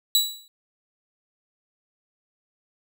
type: tone with exponential decay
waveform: sawtooth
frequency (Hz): 3923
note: B7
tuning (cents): -12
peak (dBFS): -11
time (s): 0.15-0.48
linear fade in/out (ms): 1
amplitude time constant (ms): 70
effects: none